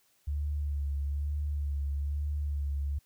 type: tone with vibrato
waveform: sine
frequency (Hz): 72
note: D2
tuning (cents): -34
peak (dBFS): -29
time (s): 0.27-2.99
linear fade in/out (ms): 10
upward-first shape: sine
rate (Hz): 1.1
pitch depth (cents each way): 36
effects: white hiss -69 dBFS RMS until 3.05 s